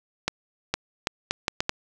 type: accelerating click train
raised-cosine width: 0.2 ms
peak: -6 dBFS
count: 7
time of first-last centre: 0.28-1.694 s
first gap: 460 ms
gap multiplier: 0.72
effects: none